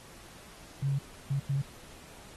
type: tone bursts at uneven times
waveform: sine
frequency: 138.59 Hz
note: C#3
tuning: in tune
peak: -26 dBFS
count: 3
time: 0.82-0.99 / 1.3-1.4 / 1.49-1.62 s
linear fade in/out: 10 ms
effects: pink hiss -52 dBFS RMS until 2.36 s + AAC 32 kbps